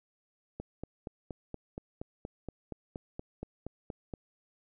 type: click train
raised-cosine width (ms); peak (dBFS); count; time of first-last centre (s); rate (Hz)
2; -25; 16; 0.6-4.138; 4.24
effects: none